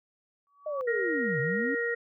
sine tone with exponential growth, 1137 Hz, C#6, 44 cents sharp, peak -31 dBFS, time 0.47-0.81 s, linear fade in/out 0 ms, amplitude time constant 73 ms
sine linear two-way sweep, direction down then up, 622.3 to 129.6 to 289.5 Hz, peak -30 dBFS, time 0.66-1.75 s, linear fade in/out 5 ms, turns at 1.4 s
harmonic tone, 470.4 Hz, A#4, 16 cents sharp, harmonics 1 / 3 / 4, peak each -30 / -38 / -30 dBFS, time 0.87-1.95 s, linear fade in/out 10 ms
effects none

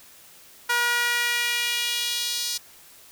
sawtooth tone with high-pass filter sweep, 479.1 Hz, A#4, 47 cents sharp, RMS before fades -25 dBFS, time 0.69-2.58 s, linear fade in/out 10 ms, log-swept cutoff 1300 to 4700 Hz, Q 1.9, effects white hiss -50 dBFS RMS until 3.11 s

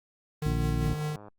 square tone with tremolo, 151.5 Hz, D#3, 46 cents flat, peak -29 dBFS, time 0.42-1.16 s, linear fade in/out 2 ms, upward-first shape sine, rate 5.1 Hz, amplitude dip 35%
harmonic tone, 58.1 Hz, A#1, 5 cents flat, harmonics 1 / 2 / 3 / 4 / 5 / 6, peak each -29 / -31 / -37 / -37 / -37 / -43 dBFS, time 0.45-0.94 s, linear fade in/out 10 ms
click train, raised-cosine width 1 ms, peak -33 dBFS, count 44, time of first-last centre 0.87-1.283 s, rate 104 Hz
effects Opus 24 kbps

